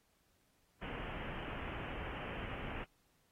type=low-pass noise; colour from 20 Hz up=pink; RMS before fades=-44 dBFS; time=0.81-2.85 s; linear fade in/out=20 ms; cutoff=3100 Hz; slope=96 dB/octave; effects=pink hiss -75 dBFS RMS until 3.31 s + AAC 48 kbps